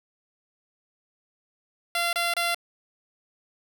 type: tone bursts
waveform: 10% pulse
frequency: 688 Hz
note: F5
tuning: 26 cents flat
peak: -15 dBFS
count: 3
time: 1.95-2.546 s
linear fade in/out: 2 ms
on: 180 ms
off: 28 ms
effects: none